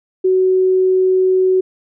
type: tone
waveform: sine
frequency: 373.5 Hz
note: F#4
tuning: 16 cents sharp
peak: -10 dBFS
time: 0.24-1.61 s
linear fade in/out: 10 ms
effects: none